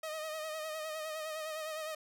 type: tone with vibrato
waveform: sawtooth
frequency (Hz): 625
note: D#5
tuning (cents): +8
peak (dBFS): -34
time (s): 0.03-1.95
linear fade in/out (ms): 5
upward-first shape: sine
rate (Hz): 9.8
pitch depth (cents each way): 42
effects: none